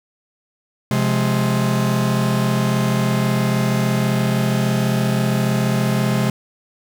45% pulse chord, F minor, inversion second, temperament just, 130.96 / 174.61 / 209.5 Hz, C3 / F3 / Ab3, +2 / 0 / +15 cents, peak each -19 / -24 / -20 dBFS, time 0.91-6.3 s, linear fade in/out 2 ms, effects none

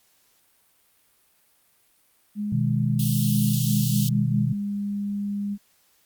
sine tone with pitch glide, 207.7 to 202.7 Hz, G#3 to G#3, 0 to -42 cents, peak -25 dBFS, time 2.35-5.58 s, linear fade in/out 50 ms, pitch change -42 cents, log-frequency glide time 3.09-3.96 s
sine chord, G# minor, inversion first, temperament just, 124.59 / 155.74 / 207.7 Hz, B2 / D#3 / G#3, +16 / +2 / 0 cents, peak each -23 / -25 / -29 dBFS, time 2.52-4.53 s, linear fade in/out 5 ms
white band-stop noise, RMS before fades -31 dBFS, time 2.99-4.09 s, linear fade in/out 5 ms, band 190 to 2800 Hz, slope 96 dB/octave
effects white hiss -63 dBFS RMS until 6.05 s + Opus 48 kbps

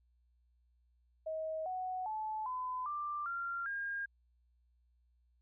sine tone with pitch steps, 634 / 741 / 866.1 / 1012.2 / 1183.1 / 1382.8 / 1616.1 Hz, D#5 / F#5 / A5 / B5 / D6 / F6 / G#6, +32 / +2 / -28 / +42 / +12 / -18 / -48 cents, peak -36 dBFS, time 1.26-4.06 s, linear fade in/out 10 ms, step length 400 ms, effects added 60 Hz sine -69 dBFS peak until 5.41 s

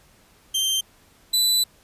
sawtooth tone pair in turn, 3144 / 3985 Hz, G7 / B7, +4 / +15 cents, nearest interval major third, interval 411 cents, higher second, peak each -17 / -14 dBFS, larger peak second, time 0.54-0.81 / 1.33-1.64 s, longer second, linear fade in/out 10 ms, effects pink hiss -56 dBFS RMS until 1.83 s + resampled to 32000 Hz

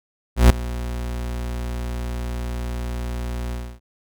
40% pulse tone with ADSR envelope, 60 Hz, B1, 49 cents flat, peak -5 dBFS, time 0.36-3.8 s, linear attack 140 ms, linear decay 6 ms, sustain -19 dB, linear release 280 ms, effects none

